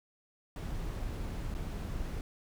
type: noise with dropouts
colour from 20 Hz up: brown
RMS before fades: -37 dBFS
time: 0.56-2.21 s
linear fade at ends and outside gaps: 1 ms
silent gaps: 1.541-1.549 s
effects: none